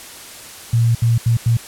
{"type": "tone bursts at uneven times", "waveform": "sine", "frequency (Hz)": 116.54, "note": "A#2", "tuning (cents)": 0, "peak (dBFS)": -11, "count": 4, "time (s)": [[0.73, 0.95], [1.02, 1.18], [1.26, 1.37], [1.46, 1.57]], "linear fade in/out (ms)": 5, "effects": ["white hiss -36 dBFS RMS until 1.67 s", "low-pass 12000 Hz 12 dB/octave"]}